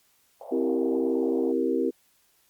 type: band-pass noise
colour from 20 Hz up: white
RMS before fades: -42 dBFS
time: 0.41-1.52 s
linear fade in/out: 2 ms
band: 520 to 790 Hz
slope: 48 dB/octave
type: chord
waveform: sine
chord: C dominant seventh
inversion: none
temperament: equal with one note detuned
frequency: 261.6 / 329.6 / 388.6 / 466.2 Hz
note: C4 / E4 / G4 / Bb4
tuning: 0 / 0 / -15 / 0 cents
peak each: -28 dBFS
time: 0.51-1.91 s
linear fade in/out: 20 ms
effects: white hiss -65 dBFS RMS until 2.49 s + Opus 48 kbps